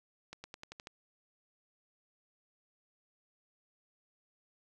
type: accelerating click train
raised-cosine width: 0.2 ms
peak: -28 dBFS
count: 7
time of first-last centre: 0.33-0.871 s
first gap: 110 ms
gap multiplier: 0.92
effects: none